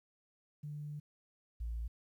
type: tone pair in turn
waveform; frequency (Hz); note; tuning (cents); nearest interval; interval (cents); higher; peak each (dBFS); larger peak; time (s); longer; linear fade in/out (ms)
sine; 148.2 / 57.2; D3 / A#1; +16 / -32; octave + major third; 1648; first; -40 / -35; second; 0.63-1 / 1.6-1.88; first; 10
effects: tanh soft clip ceiling -33 dBFS + 12-bit